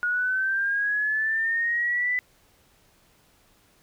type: linear sweep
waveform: sine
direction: up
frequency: 1440 to 2000 Hz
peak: -22 dBFS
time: 0.03-2.19 s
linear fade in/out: 0 ms
effects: pink hiss -61 dBFS RMS until 3.82 s